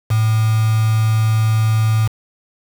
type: tone with quantisation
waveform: sine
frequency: 110 Hz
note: A2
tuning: in tune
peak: -12 dBFS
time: 0.1-2.08 s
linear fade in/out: 10 ms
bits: 4
effects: none